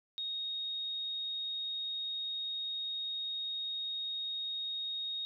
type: tone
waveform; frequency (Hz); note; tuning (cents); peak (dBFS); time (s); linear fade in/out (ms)
sine; 3735; A#7; +3; -35; 0.18-5.25; 0
effects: none